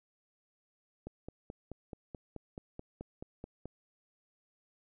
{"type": "click train", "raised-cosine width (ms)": 2, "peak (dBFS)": -29, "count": 13, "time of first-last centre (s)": [1.07, 3.656], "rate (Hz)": 4.64, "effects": []}